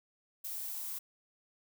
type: noise with high-pass filter sweep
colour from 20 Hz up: violet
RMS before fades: -40 dBFS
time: 0.44-0.99 s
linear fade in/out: 10 ms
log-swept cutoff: 620 to 1100 Hz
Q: 6.7
effects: none